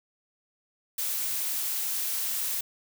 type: noise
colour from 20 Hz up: blue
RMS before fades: -30 dBFS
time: 0.98-2.61 s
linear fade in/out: 5 ms
effects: none